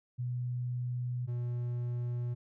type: tone pair in turn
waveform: sine / triangle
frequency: 123.47 / 121.14 Hz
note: B2 / B2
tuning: 0 / -33 cents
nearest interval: unison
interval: 33 cents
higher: first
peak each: -32 / -30 dBFS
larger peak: second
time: 0.18-1.27 / 1.27-2.35 s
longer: first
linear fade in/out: 20 ms
effects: none